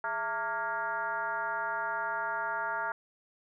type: tone with frequency modulation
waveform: sine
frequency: 1156 Hz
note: D6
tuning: 28 cents flat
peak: -30 dBFS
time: 0.04-2.92 s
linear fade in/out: 2 ms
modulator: 247 Hz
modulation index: 1.9
effects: none